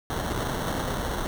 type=noise with sample-and-hold; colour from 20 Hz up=pink; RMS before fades=-29 dBFS; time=0.1-1.27 s; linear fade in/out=0 ms; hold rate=2450 Hz; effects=none